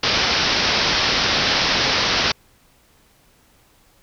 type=low-pass noise; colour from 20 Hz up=white; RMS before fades=-19 dBFS; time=0.03-2.32 s; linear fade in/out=5 ms; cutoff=5600 Hz; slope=96 dB/octave; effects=pink hiss -56 dBFS RMS until 4.02 s